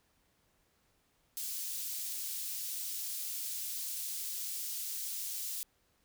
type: high-pass noise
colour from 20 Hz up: white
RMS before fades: -39 dBFS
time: 1.37-5.63 s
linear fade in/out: 0 ms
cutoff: 4500 Hz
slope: 12 dB/octave
effects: pink hiss -73 dBFS RMS until 6.04 s